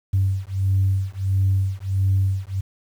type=beating tone pair; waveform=sine; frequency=95.5 / 97 Hz; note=G2 / G2; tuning=-45 / -18 cents; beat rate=1.5 Hz; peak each=-20 dBFS; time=0.13-2.61 s; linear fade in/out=10 ms; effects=tanh soft clip ceiling -11 dBFS + 8-bit